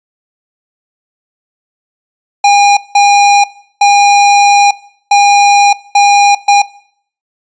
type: tone bursts at uneven times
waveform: square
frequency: 811 Hz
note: G#5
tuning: 41 cents flat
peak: -4 dBFS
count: 6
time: 2.44-2.77 / 2.95-3.44 / 3.81-4.71 / 5.11-5.73 / 5.95-6.35 / 6.48-6.62 s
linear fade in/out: 5 ms
effects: noise-tail reverb RT60 0.6 s tail -20 dB re dry + resampled to 16000 Hz